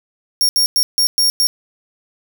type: tone bursts at uneven times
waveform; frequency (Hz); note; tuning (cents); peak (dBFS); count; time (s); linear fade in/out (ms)
sawtooth; 5550; F8; -12; -9; 6; 0.41-0.49 / 0.56-0.66 / 0.76-0.83 / 0.98-1.07 / 1.18-1.3 / 1.4-1.47; 0
effects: none